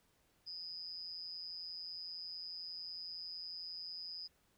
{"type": "tone with amplitude modulation", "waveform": "sine", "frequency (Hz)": 4978, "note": "D#8", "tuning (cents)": 0, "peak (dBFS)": -40, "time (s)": [0.46, 4.28], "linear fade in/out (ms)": 20, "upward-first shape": "sine", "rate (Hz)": 171, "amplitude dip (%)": 80, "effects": ["pink hiss -74 dBFS RMS until 4.57 s"]}